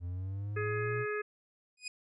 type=linear sweep; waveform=triangle; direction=up; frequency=86 to 122 Hz; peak=-33 dBFS; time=0-1.06 s; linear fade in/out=50 ms
type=harmonic tone; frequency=420 Hz; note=G#4; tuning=19 cents sharp; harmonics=1 / 3 / 4 / 5 / 6; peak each=-34 / -41 / -39 / -46 / -46 dBFS; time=0.56-1.22 s; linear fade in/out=10 ms
type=tone with exponential growth; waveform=20% pulse; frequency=2489 Hz; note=D#7; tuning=in tune; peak=-29 dBFS; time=1.77-1.88 s; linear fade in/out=5 ms; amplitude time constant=23 ms
effects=resampled to 24000 Hz